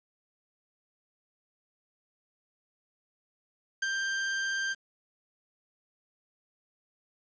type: tone with ADSR envelope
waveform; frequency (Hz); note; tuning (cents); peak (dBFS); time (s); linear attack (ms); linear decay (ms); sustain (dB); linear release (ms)
40% pulse; 1579; G6; +12; -25; 3.82-4.75; 7; 27; -3; 31
effects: resampled to 16000 Hz + 9-bit